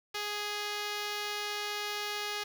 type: tone with notch filter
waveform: 5% pulse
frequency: 415.3 Hz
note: G#4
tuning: in tune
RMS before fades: -36 dBFS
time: 0.14-2.44 s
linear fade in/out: 10 ms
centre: 12000 Hz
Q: 1.9
effects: 9-bit